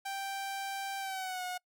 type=tone with pitch glide; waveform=sawtooth; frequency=784 to 727.3 Hz; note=G5 to F#5; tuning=0 to -30 cents; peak=-32 dBFS; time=0.05-1.58 s; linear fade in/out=10 ms; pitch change=-130 cents; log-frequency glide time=0.99-1.44 s; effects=noise-tail reverb RT60 0.1 s tail -26 dB re dry